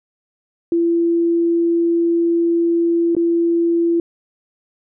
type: tone with dropouts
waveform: sine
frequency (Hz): 338.1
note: E4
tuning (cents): +44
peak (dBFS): -13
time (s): 0.72-4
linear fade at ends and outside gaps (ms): 2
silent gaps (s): 3.151-3.166
effects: none